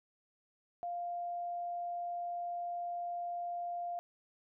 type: tone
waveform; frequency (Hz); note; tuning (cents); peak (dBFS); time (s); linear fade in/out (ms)
sine; 698.5; F5; 0; -36; 0.83-3.99; 0
effects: none

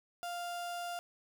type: tone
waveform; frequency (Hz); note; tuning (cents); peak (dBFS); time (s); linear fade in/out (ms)
35% pulse; 698.5; F5; 0; -36; 0.23-0.99; 0
effects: none

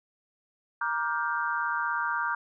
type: chord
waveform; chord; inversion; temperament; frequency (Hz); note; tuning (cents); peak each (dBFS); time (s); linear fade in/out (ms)
sine; G minor seventh; first; just; 940.8 / 1176 / 1411.2 / 1568; Bb5 / D6 / F6 / G6; +16 / +2 / +18 / 0; -32; 0.81-2.35; 5
effects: none

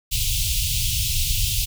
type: band-stop noise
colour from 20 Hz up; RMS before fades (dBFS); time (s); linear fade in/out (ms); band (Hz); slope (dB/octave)
pink; -22; 0.11-1.66; 20; 130 to 2700; 48
effects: none

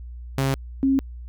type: tone pair in turn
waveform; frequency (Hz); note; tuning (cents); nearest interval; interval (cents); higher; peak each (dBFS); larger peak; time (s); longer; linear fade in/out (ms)
sawtooth / sine; 135.3 / 270.1; C#3 / C#4; -42 / -45; octave; 1197; second; -16; neither; 0.38-0.54 / 0.83-0.99; neither; 0
effects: added 60 Hz sine -34 dBFS peak until 1.28 s

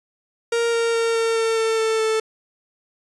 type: tone with pitch steps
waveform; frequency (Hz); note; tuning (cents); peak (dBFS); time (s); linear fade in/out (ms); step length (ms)
45% pulse; 466.2 / 462.4 / 458.7 / 455 / 451.4 / 447.7 / 444.1 / 440.5; A#4 / A#4 / A#4 / A#4 / A4 / A4 / A4 / A4; 0 / -14 / -28 / -42 / +44 / +30 / +16 / +2; -18; 0.52-2.2; 5; 210
effects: resampled to 22050 Hz

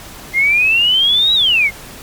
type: exponential two-way sweep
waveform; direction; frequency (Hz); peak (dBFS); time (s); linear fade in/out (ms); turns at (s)
sine; up then down; 2082 to 3909 to 2082; -9; 0.33-1.71; 50; 1.34
effects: pink hiss -34 dBFS RMS until 2.02 s + MP3 96 kbps

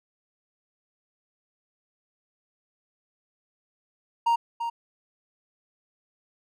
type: tone with echo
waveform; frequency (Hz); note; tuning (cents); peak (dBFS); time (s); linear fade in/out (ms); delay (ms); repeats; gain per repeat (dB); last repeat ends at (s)
triangle; 932.3; A#5; 0; -17; 4.26-4.36; 10; 340; 1; -8; 4.7
effects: none

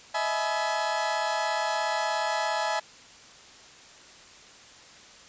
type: chord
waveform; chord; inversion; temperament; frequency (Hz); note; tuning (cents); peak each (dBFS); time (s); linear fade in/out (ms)
30% pulse; E major seventh; third; equal with one note detuned; 622.3 / 659.3 / 848.1 / 987.8; D#5 / E5 / G#5 / B5; 0 / 0 / +36 / 0; -32 / -29 / -26 / -31; 0.14-2.8; 10
effects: white hiss -50 dBFS RMS until 5.28 s + resampled to 16000 Hz

